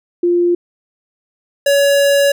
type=tone pair in turn; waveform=sine / square; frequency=349.2 / 563.4 Hz; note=F4 / C#5; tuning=0 / +28 cents; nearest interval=minor sixth; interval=828 cents; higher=second; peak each=-10 dBFS; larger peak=neither; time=0.23-0.55 / 1.66-2.32 s; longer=second; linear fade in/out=5 ms; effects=none